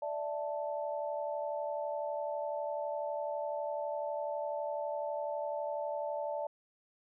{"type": "chord", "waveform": "sine", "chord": "D suspended second", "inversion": "none", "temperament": "equal", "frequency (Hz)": [587.3, 659.3, 880], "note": ["D5", "E5", "A5"], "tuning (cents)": [0, 0, 0], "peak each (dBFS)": [-36, -40, -40], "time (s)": [0.02, 6.47], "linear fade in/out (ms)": 5, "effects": []}